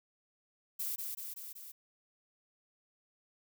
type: noise with echo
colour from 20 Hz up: violet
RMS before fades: -37 dBFS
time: 0.79-0.96 s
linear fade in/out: 10 ms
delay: 190 ms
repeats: 4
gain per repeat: -3 dB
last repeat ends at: 1.72 s
effects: none